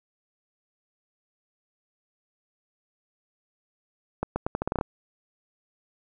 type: accelerating click train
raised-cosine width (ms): 1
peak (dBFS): -12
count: 10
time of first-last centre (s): 4.23-4.812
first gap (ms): 130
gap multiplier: 0.81
effects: none